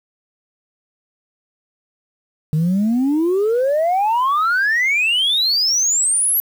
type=exponential sweep; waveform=sine; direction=up; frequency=149.8 to 12000 Hz; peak=-12 dBFS; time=2.53-6.4 s; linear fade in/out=0 ms; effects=tanh soft clip ceiling -12 dBFS + 7-bit